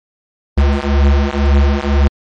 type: beating tone pair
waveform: square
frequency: 69.3 / 71.3 Hz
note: C#2 / C#2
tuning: 0 / +49 cents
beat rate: 2 Hz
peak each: -13 dBFS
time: 0.57-2.08 s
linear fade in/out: 10 ms
effects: low-pass 4000 Hz 12 dB/octave + MP3 48 kbps